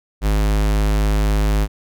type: tone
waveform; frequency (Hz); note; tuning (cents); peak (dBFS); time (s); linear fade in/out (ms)
square; 51.91; G#1; 0; -15; 0.21-1.68; 50
effects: none